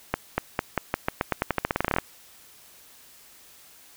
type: accelerating click train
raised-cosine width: 0.5 ms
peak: -7 dBFS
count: 21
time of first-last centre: 0.14-1.985 s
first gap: 240 ms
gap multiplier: 0.88
effects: white hiss -52 dBFS RMS until 3.96 s